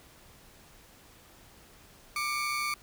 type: tone pair together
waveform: 30% pulse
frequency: 1188 / 2243 Hz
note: D6 / C#7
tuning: +20 / +20 cents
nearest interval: major seventh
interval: 1100 cents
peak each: -29 / -31 dBFS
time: 2.16-2.74 s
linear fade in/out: 2 ms
effects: pink hiss -56 dBFS RMS until 2.82 s